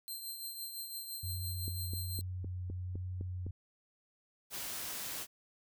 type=tone with tremolo; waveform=10% pulse; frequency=4143 Hz; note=C8; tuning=18 cents flat; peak=-32 dBFS; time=0.08-2.21 s; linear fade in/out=0 ms; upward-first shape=triangle; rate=5.9 Hz; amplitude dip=55%
type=tone with vibrato; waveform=sine; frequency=91 Hz; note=F#2; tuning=28 cents flat; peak=-37 dBFS; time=1.23-3.51 s; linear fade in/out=5 ms; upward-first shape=triangle; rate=1.2 Hz; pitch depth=12 cents each way
type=click train; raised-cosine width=3 ms; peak=-31 dBFS; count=8; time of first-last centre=1.68-3.466 s; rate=3.92 Hz
type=noise; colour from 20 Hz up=white; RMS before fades=-41 dBFS; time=4.5-5.27 s; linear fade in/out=50 ms
effects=none